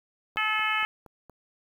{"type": "click train", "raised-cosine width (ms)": 1, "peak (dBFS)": -34, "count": 5, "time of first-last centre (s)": [0.36, 1.297], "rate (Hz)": 4.27}
{"type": "harmonic tone", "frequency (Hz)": 431.8, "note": "A4", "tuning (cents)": -33, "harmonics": [2, 3, 4, 5, 6, 7], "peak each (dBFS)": [-34, -29, -31, -30, -31, -34], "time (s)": [0.37, 0.85], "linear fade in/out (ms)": 0}
{"effects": ["9-bit"]}